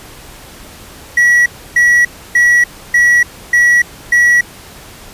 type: tone bursts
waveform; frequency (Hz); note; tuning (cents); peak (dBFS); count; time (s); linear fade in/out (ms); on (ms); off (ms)
triangle; 1931; B6; -39; -4; 6; 1.17-4.41; 5; 290; 300
effects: pink hiss -35 dBFS RMS until 5.13 s + resampled to 32000 Hz